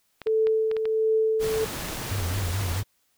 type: clicks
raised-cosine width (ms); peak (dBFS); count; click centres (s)
0.3; -21; 12; 0.217 / 0.27 / 0.47 / 0.714 / 0.767 / 0.855 / 1.54 / 1.582 / 1.775 / 1.886 / 1.931 / 1.972
type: tone with tremolo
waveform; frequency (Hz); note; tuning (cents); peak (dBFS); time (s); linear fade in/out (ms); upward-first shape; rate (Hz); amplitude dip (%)
sine; 440; A4; 0; -18; 0.26-1.65; 10; triangle; 1.4; 50
type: noise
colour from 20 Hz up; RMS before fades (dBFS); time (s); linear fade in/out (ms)
pink; -33; 1.39-2.84; 50
type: tone with vibrato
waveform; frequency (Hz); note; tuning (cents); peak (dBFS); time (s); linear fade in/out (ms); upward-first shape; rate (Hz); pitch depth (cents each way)
sine; 92.5; F#2; 0; -25; 2.11-2.83; 5; sine; 4.6; 160
effects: white hiss -69 dBFS RMS until 3.17 s